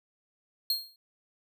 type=tone with exponential decay; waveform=45% pulse; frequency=4237 Hz; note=C8; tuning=21 cents sharp; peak=-22 dBFS; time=0.7-0.96 s; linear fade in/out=2 ms; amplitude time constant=55 ms; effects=none